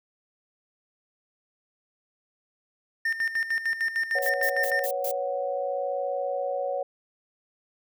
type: tone with tremolo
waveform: triangle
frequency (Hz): 1812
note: A#6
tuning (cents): -50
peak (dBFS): -21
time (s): 3.05-4.86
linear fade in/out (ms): 5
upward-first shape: square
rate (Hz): 6.6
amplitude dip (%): 70
type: chord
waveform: sine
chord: B suspended second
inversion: none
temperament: equal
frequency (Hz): 493.9 / 554.4 / 740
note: B4 / C#5 / F#5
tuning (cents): 0 / 0 / 0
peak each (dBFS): -34 / -28 / -32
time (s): 4.15-6.83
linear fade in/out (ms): 5
type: noise bursts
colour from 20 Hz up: violet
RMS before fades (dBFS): -33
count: 5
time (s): 4.22-5.115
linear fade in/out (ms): 5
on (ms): 75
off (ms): 130
effects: none